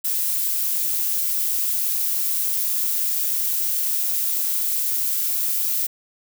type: noise with amplitude modulation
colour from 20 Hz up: violet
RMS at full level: -21 dBFS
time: 0.04-5.87 s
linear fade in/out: 10 ms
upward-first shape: sine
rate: 161 Hz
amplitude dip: 30%
effects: none